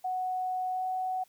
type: tone with pitch glide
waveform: sine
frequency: 740 to 745.1 Hz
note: F#5 to F#5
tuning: 0 to +12 cents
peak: -29 dBFS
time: 0.04-1.24 s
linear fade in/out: 10 ms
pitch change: +12 cents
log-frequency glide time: 0.72-0.83 s
effects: white hiss -65 dBFS RMS until 1.28 s